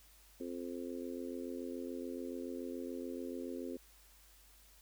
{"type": "harmonic tone", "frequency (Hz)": 87, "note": "F2", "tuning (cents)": -6, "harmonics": [3, 4, 5, 6], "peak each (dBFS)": [-43, -45, -47, -49], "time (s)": [0.4, 3.77], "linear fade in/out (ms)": 5, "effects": ["added 50 Hz sine -64 dBFS peak until 4.81 s", "white hiss -64 dBFS RMS until 4.81 s"]}